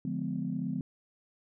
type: chord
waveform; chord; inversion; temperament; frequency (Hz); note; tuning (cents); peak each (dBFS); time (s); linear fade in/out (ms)
sine; D diminished seventh; none; just; 146.83 / 176.2 / 211.4 / 253.7; D3 / F3 / Ab3 / Cb4; 0 / +16 / +31 / +47; -38 / -35 / -37 / -35; 0.05-0.81; 2
effects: tanh soft clip ceiling -20 dBFS